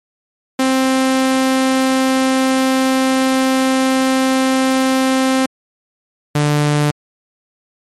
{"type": "tone pair in turn", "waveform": "sawtooth", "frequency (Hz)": [262.7, 147.8], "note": ["C4", "D3"], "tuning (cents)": [7, 11], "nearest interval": "minor seventh", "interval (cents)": 996, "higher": "first", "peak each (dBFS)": -8, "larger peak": "neither", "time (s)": [[0.59, 5.46], [6.35, 6.91]], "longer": "first", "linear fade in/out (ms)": 5, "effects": ["low-pass 12000 Hz 12 dB/octave", "MP3 64 kbps"]}